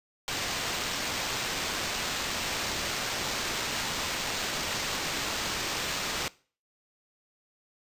violet noise with sample-and-hold, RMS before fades -32 dBFS, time 0.28-6.28 s, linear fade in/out 0 ms, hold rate 11025 Hz, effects noise-tail reverb RT60 0.4 s tail -21 dB re dry + resampled to 32000 Hz

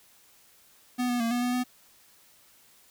square tone with pitch steps, 247.9 / 243.7 / 230.3 / 243.2 / 246.3 / 249.3 Hz, B3 / B3 / A#3 / B3 / B3 / B3, +7 / -23 / -21 / -26 / -5 / +16 cents, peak -26 dBFS, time 0.98-1.64 s, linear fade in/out 20 ms, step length 110 ms, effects white hiss -59 dBFS RMS until 2.9 s

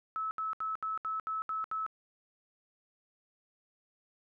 sine tone bursts, 1300 Hz, E6, 24 cents flat, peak -32 dBFS, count 8, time 0.16-1.864 s, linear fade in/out 0 ms, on 150 ms, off 72 ms, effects none

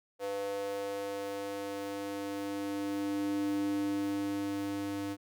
square tone with high-pass filter sweep, 99.9 Hz, G2, 33 cents sharp, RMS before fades -35 dBFS, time 0.19-5.17 s, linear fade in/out 50 ms, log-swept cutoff 510 to 230 Hz, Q 4.4, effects none

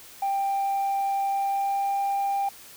sine tone with pitch glide, 789 to 794.5 Hz, G5 to G5, +11 to +23 cents, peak -21 dBFS, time 0.22-2.49 s, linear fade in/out 5 ms, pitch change +12 cents, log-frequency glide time 1.28-1.97 s, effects tanh soft clip ceiling -21 dBFS + white hiss -47 dBFS RMS until 2.76 s

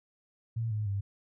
sine tone with pitch steps, 114.2 / 106.55 / 99.42 Hz, A#2 / G#2 / G2, -35 / +45 / +25 cents, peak -29 dBFS, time 0.56-1.01 s, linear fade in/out 10 ms, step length 150 ms, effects none

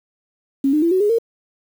sine tone with pitch steps, 273.5 / 303.5 / 336.7 / 373.6 / 414.5 / 460 Hz, C#4 / D#4 / E4 / F#4 / G#4 / A#4, -23 / -43 / +37 / +17 / -3 / -23 cents, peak -13 dBFS, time 0.64-1.186 s, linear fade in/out 5 ms, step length 91 ms, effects 7-bit

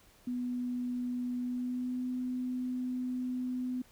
sine tone with pitch glide, 246.9 to 251.9 Hz, B3 to B3, 0 to +34 cents, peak -32 dBFS, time 0.27-3.82 s, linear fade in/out 5 ms, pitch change +34 cents, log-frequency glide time 1.41-2.04 s, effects pink hiss -62 dBFS RMS until 3.91 s

